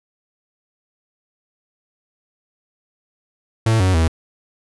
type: tone with pitch steps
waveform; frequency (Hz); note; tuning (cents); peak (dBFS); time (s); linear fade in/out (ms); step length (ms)
45% pulse; 111.9 / 93.4 / 81.2; A2 / F#2 / E2; +30 / +17 / -26; -13; 3.66-4.08; 5; 140
effects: resampled to 24000 Hz